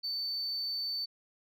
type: tone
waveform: sine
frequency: 4533 Hz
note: C#8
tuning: 38 cents sharp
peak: -30 dBFS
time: 0.03-1.06 s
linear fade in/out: 20 ms
effects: tanh soft clip ceiling -31 dBFS